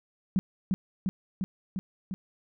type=tone with echo; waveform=sine; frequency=188.7 Hz; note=F#3; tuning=34 cents sharp; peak=-21 dBFS; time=0.36-0.39 s; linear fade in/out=0 ms; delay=350 ms; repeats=5; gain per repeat=-2 dB; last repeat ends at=2.14 s; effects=none